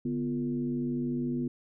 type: tone with frequency modulation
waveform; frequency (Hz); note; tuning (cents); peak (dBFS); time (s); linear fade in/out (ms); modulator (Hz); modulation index
sine; 246.5; B3; -3; -28; 0.05-1.48; 5; 99.8; 0.84
effects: none